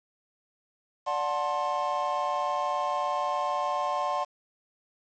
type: chord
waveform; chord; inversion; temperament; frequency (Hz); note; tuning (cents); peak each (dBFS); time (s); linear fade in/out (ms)
triangle; D dominant seventh; none; just; 587.3 / 734.2 / 881 / 1057.2; D5 / F#5 / A5 / C6; 0 / -14 / +2 / +18; -31 / -30 / -32 / -28; 1.06-4.25; 20
effects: resampled to 16000 Hz + 8-bit